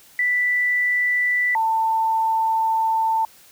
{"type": "tone pair in turn", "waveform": "sine", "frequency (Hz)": [1975.5, 892.8], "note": ["B6", "A5"], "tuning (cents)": [0, 25], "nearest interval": "octave + major second", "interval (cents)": 1375, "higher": "first", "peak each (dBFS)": -17, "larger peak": "neither", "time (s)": [[0.19, 1.55], [1.55, 3.25]], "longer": "second", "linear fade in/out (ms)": 2, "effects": ["white hiss -50 dBFS RMS until 3.51 s"]}